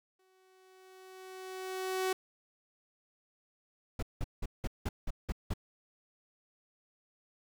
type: tone with exponential growth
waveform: sawtooth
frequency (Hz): 375.1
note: F#4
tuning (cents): +24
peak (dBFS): -25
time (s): 0.19-2.13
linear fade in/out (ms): 5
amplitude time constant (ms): 420
type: noise bursts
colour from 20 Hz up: brown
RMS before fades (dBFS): -33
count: 8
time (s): 3.99-5.538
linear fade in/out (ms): 5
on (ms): 36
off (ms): 180
effects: none